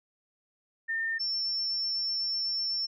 sine tone pair in turn, 1811 / 5396 Hz, A6 / E8, +49 / +40 cents, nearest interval octave + perfect fifth, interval 1891 cents, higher second, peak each -28 dBFS, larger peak neither, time 0.88-1.19 / 1.19-2.87 s, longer second, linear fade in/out 20 ms, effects none

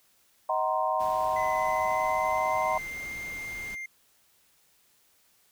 sine chord, C half-diminished seventh, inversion first, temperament just, 627.9 / 753.5 / 941.9 / 1046.5 Hz, Eb5 / Gb5 / Bb5 / C6, +16 / +31 / +18 / 0 cents, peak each -30 dBFS, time 0.49-2.78 s, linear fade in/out 5 ms
pink noise, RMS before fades -46 dBFS, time 0.99-3.76 s, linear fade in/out 20 ms
triangle tone with pitch glide, 2020 to 2106 Hz, B6 to C7, +39 to +11 cents, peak -33 dBFS, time 1.36-3.86 s, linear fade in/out 5 ms, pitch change +72 cents, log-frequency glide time 1.53-3.07 s
effects white hiss -65 dBFS RMS until 5.51 s

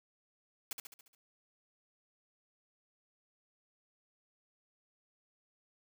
white noise with echo, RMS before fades -39 dBFS, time 0.71-0.73 s, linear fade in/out 2 ms, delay 70 ms, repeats 6, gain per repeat -5 dB, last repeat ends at 1.15 s, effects none

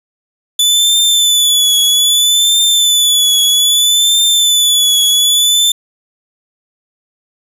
sawtooth tone with vibrato, 3475 Hz, A7, 22 cents flat, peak -5 dBFS, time 0.59-5.72 s, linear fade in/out 5 ms, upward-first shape triangle, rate 0.62 Hz, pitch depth 58 cents each way, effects resampled to 32000 Hz + 7-bit

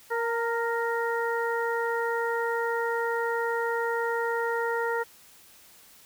harmonic tone with a mistuned harmonic, 466.2 Hz, A#4, in tune, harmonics 1 / 2 / 3 / 4, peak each -28 / -31 / -33 / -34 dBFS, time 0.1-5.04 s, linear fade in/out 20 ms, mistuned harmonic 2, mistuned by -21 cents, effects white hiss -54 dBFS RMS until 6.05 s

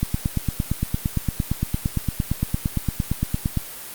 click train, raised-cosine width 5 ms, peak -8 dBFS, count 32, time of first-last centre 0.03-3.573 s, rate 8.75 Hz, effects white hiss -36 dBFS RMS until 3.94 s + Opus 32 kbps

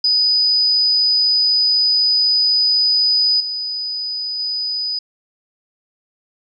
sine tone with level steps, 4978 Hz, D#8, in tune, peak -12 / -21 / -19 dBFS, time 0.04-4.99 s, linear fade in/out 5 ms, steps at 3.4 / 4.39 s, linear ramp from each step 5 ms, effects none

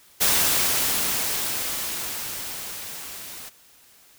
white noise with level ramp, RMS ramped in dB -19 to -39 dBFS, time 0.2-3.5 s, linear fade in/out 20 ms, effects white hiss -54 dBFS RMS until 4.18 s

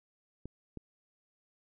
clicks, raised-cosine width 3 ms, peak -29 dBFS, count 2, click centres 0.456 / 0.773 s, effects none

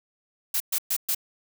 blue noise bursts, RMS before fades -25 dBFS, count 4, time 0.54-1.148 s, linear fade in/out 5 ms, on 62 ms, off 120 ms, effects none

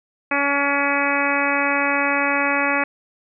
harmonic tone, 282.6 Hz, C#4, 34 cents sharp, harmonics 1 / 2 / 3 / 4 / 5 / 6 / 7 / 8 / 9, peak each -26 / -26 / -26 / -26 / -26 / -26 / -26 / -26 / -26 dBFS, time 0.31-2.84 s, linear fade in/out 5 ms, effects none

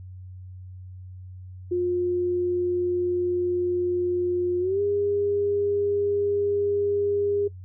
sine tone with pitch glide, 355.9 to 406.5 Hz, F4 to G#4, +33 to -37 cents, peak -21 dBFS, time 1.71-7.48 s, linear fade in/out 10 ms, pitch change +230 cents, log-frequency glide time 4.6-4.81 s, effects noise-tail reverb RT60 0.1 s tail -21 dB re dry + added 92 Hz sine -38 dBFS peak until 7.64 s

